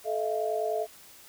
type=tone cluster; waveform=sine; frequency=434.7 / 635 / 685 Hz; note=A4 / D#5 / F5; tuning=-21 / +35 / -34 cents; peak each=-31 dBFS; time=0.04-0.87 s; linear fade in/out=50 ms; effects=white hiss -52 dBFS RMS until 1.28 s